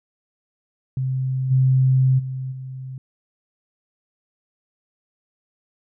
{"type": "tone with level steps", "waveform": "sine", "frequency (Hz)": 130.81, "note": "C3", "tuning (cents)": 0, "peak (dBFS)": [-20, -13, -25, -30], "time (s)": [0.97, 2.98], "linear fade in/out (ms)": 2, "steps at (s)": [1.5, 2.18, 2.51], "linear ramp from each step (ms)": 20, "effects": []}